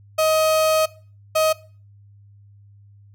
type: tone bursts at uneven times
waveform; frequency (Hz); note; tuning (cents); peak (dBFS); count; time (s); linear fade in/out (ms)
35% pulse; 630; D#5; +21; -14; 2; 0.18-0.86 / 1.35-1.53; 10
effects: noise-tail reverb RT60 0.4 s tail -20 dB re dry + added 101 Hz sine -46 dBFS peak until 3.14 s